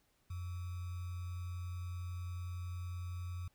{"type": "tone with sample-and-hold", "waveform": "sine", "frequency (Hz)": 88.9, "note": "F2", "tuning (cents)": 31, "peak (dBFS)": -39, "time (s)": [0.3, 3.48], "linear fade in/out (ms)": 5, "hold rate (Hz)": 1225, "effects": ["pink hiss -75 dBFS RMS until 3.54 s"]}